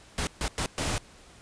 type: noise bursts at uneven times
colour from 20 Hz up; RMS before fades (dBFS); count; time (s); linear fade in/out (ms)
pink; -29; 4; 0.18-0.27 / 0.41-0.48 / 0.58-0.66 / 0.78-0.98; 0
effects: pink hiss -53 dBFS RMS until 1.41 s + resampled to 22050 Hz